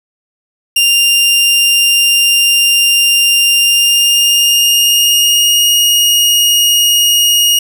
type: tone with pitch glide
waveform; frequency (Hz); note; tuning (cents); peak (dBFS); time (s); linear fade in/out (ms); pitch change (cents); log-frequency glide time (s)
sawtooth; 2794 to 2869; F7 to F7; 0 to +46; -4; 0.76-7.59; 5; +46; 3.58-5.72
effects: none